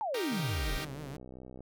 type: exponential sweep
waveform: sine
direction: down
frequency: 914 to 32.94 Hz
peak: -31 dBFS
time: 0.01-0.78 s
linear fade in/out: 0 ms
type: chord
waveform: 5% pulse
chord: Eb major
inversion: none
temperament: equal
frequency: 311.1 / 392 / 466.2 Hz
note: Eb4 / G4 / Bb4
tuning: 0 / 0 / 0 cents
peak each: -30 / -29 / -31 dBFS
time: 0.14-0.85 s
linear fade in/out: 5 ms
type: tone with vibrato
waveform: sawtooth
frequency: 143.4 Hz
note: D3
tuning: 41 cents flat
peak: -37 dBFS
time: 0.31-1.17 s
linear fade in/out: 10 ms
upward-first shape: triangle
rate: 6.1 Hz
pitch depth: 150 cents each way
type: click train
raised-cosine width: 2 ms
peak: -34 dBFS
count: 60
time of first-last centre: 0.68-1.606 s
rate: 63.7 Hz
effects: none